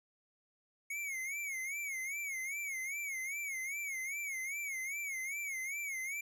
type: tone with vibrato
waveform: square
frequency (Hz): 2197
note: C#7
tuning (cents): -16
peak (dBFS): -38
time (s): 0.9-6.21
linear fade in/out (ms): 5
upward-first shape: sine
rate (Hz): 2.5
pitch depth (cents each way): 120
effects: none